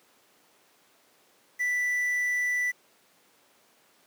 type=tone with quantisation; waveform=triangle; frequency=1975.5 Hz; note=B6; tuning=in tune; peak=-23 dBFS; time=1.59-2.72 s; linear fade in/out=20 ms; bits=8; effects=pink hiss -62 dBFS RMS until 4.06 s + high-pass 300 Hz 12 dB/octave